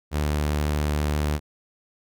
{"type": "tone", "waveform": "sawtooth", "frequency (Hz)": 74.5, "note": "D2", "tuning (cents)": 25, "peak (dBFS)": -18, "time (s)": [0.11, 1.4], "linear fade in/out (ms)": 50, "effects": []}